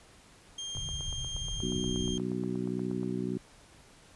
30% pulse tone, 3200 Hz, G7, 35 cents sharp, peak -33 dBFS, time 0.58-2.18 s, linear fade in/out 5 ms
pink low-pass noise, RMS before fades -39 dBFS, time 0.75-2.18 s, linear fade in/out 0 ms, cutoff 160 Hz, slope 96 dB/octave
click train, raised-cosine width 1 ms, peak -33 dBFS, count 20, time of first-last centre 0.77-3.032 s, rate 8.4 Hz
harmonic tone, 61.74 Hz, B1, in tune, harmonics 2 / 3 / 4 / 5 / 6, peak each -40 / -35 / -36 / -39 / -37 dBFS, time 1.62-3.38 s, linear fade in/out 10 ms
effects pink hiss -57 dBFS RMS until 4.15 s + resampled to 24000 Hz

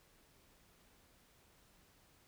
silence, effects pink hiss -68 dBFS RMS until 2.27 s

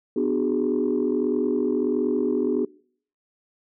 sine chord, G# half-diminished seventh, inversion first, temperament just, 249.2 / 299 / 373.8 / 415.3 Hz, B3 / D4 / F#4 / G#4, +16 / +31 / +18 / 0 cents, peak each -25 dBFS, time 0.16-2.65 s, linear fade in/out 5 ms, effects noise-tail reverb RT60 0.6 s tail -26 dB re dry + tanh soft clip ceiling -13 dBFS

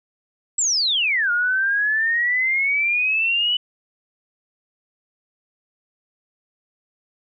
sine exponential two-way sweep, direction down then up, 7902 to 1411 to 2988 Hz, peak -17 dBFS, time 0.58-3.57 s, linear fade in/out 5 ms, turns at 1.31 s, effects none

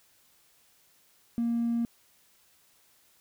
triangle tone, 234 Hz, A#3, 7 cents sharp, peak -22 dBFS, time 1.38-1.85 s, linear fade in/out 0 ms, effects tanh soft clip ceiling -22 dBFS + white hiss -64 dBFS RMS until 3.2 s

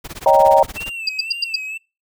pink noise with tremolo, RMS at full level -30 dBFS, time 0.04-0.9 s, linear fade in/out 10 ms, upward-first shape sine, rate 17 Hz, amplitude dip 100%
sine chord, Eb dominant seventh, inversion third, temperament equal, 554.4 / 622.3 / 784 / 932.3 Hz, Db5 / Eb5 / G5 / Bb5, 0 / 0 / 0 / 0 cents, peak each -14 dBFS, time 0.26-0.63 s, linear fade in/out 2 ms
triangle tone with vibrato, 2659 Hz, E7, 14 cents sharp, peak -24 dBFS, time 0.76-1.78 s, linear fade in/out 10 ms, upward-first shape sine, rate 2 Hz, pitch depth 82 cents each way
sine tone bursts, 4790 Hz, D8, 33 cents sharp, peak -14 dBFS, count 5, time 1.07-1.559 s, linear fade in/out 5 ms, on 21 ms, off 96 ms
effects noise-tail reverb RT60 0.3 s tail -26 dB re dry

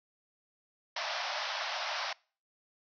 pink band-pass noise, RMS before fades -36 dBFS, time 0.96-2.13 s, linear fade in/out 5 ms, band 580 to 5700 Hz, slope 96 dB/octave, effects noise-tail reverb RT60 0.4 s tail -25 dB re dry

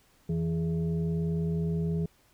sine tone with frequency modulation, 164.81 Hz, E3, in tune, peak -26 dBFS, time 0.29-2.06 s, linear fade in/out 5 ms, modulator 251 Hz, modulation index 0.64, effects pink hiss -64 dBFS RMS until 2.33 s

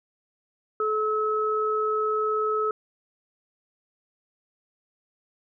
sine tone pair together, 430.7 / 1291.8 Hz, A4 / E6, -37 / -35 cents, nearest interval octave + perfect fifth, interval 1902 cents, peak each -25 dBFS, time 0.8-2.71 s, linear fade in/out 2 ms, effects none

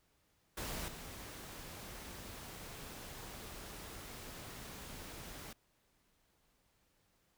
pink noise with level steps, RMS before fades -42 / -49 dBFS, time 0.57-5.53 s, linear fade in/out 5 ms, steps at 0.88 s, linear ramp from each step 2 ms, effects pink hiss -75 dBFS RMS until 7.37 s

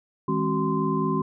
sine tone cluster, 158.8 / 203.5 / 268.2 / 375.8 / 1038 Hz, D#3 / G#3 / C4 / F#4 / C6, +36 / -35 / +43 / +27 / -14 cents, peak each -28 dBFS, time 0.28-1.22 s, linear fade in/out 5 ms, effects none

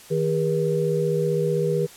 sine tone cluster, 158.6 / 404.1 / 479.7 Hz, D#3 / G#4 / A#4, +33 / -47 / +50 cents, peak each -24 dBFS, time 0.1-1.87 s, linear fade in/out 20 ms, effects white hiss -46 dBFS RMS until 1.96 s + low-pass 12000 Hz 12 dB/octave

